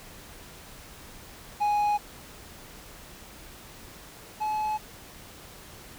triangle tone pair in turn, 830.6 / 855.9 Hz, G#5 / A5, 0 / -48 cents, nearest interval minor second, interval 52 cents, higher second, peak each -20 / -24 dBFS, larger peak first, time 1.6-1.98 / 4.4-4.78 s, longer neither, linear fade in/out 20 ms, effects pink hiss -47 dBFS RMS until 5.98 s

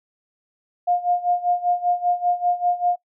sine tone with tremolo, 709 Hz, F5, 26 cents sharp, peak -15 dBFS, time 0.87-2.96 s, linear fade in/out 10 ms, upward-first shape sine, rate 5.1 Hz, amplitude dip 85%, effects noise-tail reverb RT60 0.1 s tail -20 dB re dry

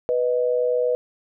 sine tone pair together, 493.6 / 621.9 Hz, B4 / D#5, -1 / -1 cents, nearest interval major third, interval 400 cents, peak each -19 / -25 dBFS, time 0.09-0.95 s, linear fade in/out 0 ms, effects none

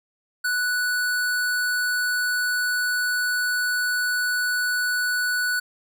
square tone, 1480 Hz, F#6, in tune, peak -22 dBFS, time 0.44-5.6 s, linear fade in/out 10 ms, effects none

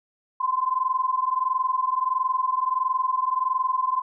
sine tone pair together, 1022.5 / 1044 Hz, C6 / C6, -40 / -4 cents, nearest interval unison, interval 36 cents, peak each -24 dBFS, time 0.4-4.02 s, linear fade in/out 10 ms, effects none

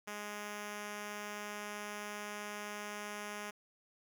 5% pulse tone, 207.7 Hz, G#3, in tune, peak -30 dBFS, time 0.07-3.51 s, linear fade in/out 10 ms, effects none

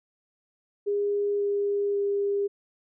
sine tone with pitch steps, 407.6 / 405 / 402.5 Hz, G#4 / G#4 / G4, -32 / -43 / +46 cents, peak -23 dBFS, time 0.86-2.48 s, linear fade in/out 20 ms, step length 540 ms, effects none

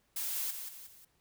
blue noise with echo, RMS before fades -36 dBFS, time 0.16-0.51 s, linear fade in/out 5 ms, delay 180 ms, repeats 3, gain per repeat -7 dB, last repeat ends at 1.05 s, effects pink hiss -73 dBFS RMS until 1.2 s

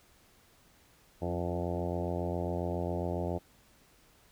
harmonic tone with a mistuned harmonic, 87.31 Hz, F2, in tune, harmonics 1 / 2 / 3 / 4 / 5 / 6 / 7 / 8 / 9 / 10, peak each -36 / -38 / -42 / -39 / -41 / -41 / -40 / -43 / -46 / -48 dBFS, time 1.21-3.39 s, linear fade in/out 20 ms, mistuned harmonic 3, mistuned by +28 cents, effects pink hiss -63 dBFS RMS until 4.31 s

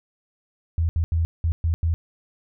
sine tone bursts at uneven times, 82.41 Hz, E2, in tune, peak -18 dBFS, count 6, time 0.78-0.89 / 0.96-1.04 / 1.12-1.25 / 1.44-1.52 / 1.64-1.74 / 1.83-1.94 s, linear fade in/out 0 ms, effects none

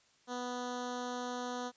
10% pulse tone with notch filter, 246.9 Hz, B3, in tune, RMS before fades -39 dBFS, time 0.27-1.72 s, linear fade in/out 50 ms, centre 2200 Hz, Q 1.3, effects white hiss -68 dBFS RMS until 1.76 s + resampled to 16000 Hz

